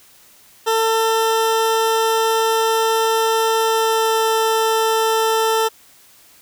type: tone with pitch glide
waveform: 20% pulse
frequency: 447.7 to 445.1 Hz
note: A4 to A4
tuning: +30 to +20 cents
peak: -10 dBFS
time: 0.66-5.69 s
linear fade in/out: 20 ms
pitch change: -10 cents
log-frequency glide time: 3.54-4.27 s
effects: white hiss -49 dBFS RMS until 6.41 s